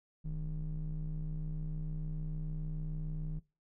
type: ring-modulated tone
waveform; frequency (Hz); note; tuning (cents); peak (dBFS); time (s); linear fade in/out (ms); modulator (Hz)
triangle; 63.2; B1; +41; -30; 0.24-3.4; 20; 93.1
effects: noise-tail reverb RT60 0.3 s tail -21 dB re dry